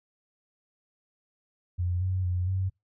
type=tone with pitch steps; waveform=sine; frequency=88.8 / 93 / 89.7 / 94.5 Hz; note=F2 / F#2 / F2 / F#2; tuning=+29 / +9 / +47 / +37 cents; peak=-25 dBFS; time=1.78-2.7 s; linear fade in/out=20 ms; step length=230 ms; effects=noise-tail reverb RT60 0.2 s tail -26 dB re dry